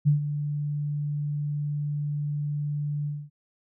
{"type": "tone with ADSR envelope", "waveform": "sine", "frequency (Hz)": 146.83, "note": "D3", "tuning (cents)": 0, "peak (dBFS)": -15, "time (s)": [0.05, 3.3], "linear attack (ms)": 27, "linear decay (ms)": 120, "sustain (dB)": -11, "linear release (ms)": 240, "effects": []}